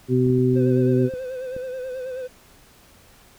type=harmonic tone; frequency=126.8 Hz; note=B2; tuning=46 cents sharp; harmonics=1 / 2 / 3; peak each=-20 / -20 / -20 dBFS; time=0.08-1.1 s; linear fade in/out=50 ms
type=clicks; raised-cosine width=3 ms; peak=-23 dBFS; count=6; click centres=0.266 / 0.302 / 0.386 / 0.537 / 1.138 / 1.565 s
type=tone with vibrato; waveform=triangle; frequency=513 Hz; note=C5; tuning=34 cents flat; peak=-26 dBFS; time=0.55-2.28 s; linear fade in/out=20 ms; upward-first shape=sine; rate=9.3 Hz; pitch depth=50 cents each way
effects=pink hiss -52 dBFS RMS until 3.38 s